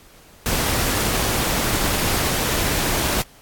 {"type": "noise", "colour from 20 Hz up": "pink", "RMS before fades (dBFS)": -21, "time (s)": [0.46, 3.22], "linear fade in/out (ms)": 0, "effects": ["pink hiss -49 dBFS RMS until 3.41 s", "AAC 64 kbps"]}